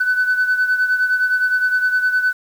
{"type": "beating tone pair", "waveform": "sine", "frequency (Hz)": [1500, 1509.7], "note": ["F#6", "F#6"], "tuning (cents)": [23, 34], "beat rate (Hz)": 9.7, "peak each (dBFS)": [-14, -20], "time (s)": [0, 2.33], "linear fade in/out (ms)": 10, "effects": ["tanh soft clip ceiling -10 dBFS", "7-bit"]}